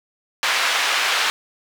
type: band-pass noise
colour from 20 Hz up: white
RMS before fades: -20 dBFS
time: 0.43-1.3 s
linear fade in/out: 0 ms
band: 900 to 3100 Hz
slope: 12 dB/octave
effects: none